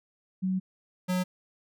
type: tone pair in turn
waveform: sine / square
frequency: 187.3 / 182.49 Hz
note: F#3 / F#3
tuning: +21 / -24 cents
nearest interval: unison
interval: 45 cents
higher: first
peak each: -25 / -26 dBFS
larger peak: first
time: 0.42-0.6 / 1.08-1.24 s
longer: first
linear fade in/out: 20 ms
effects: none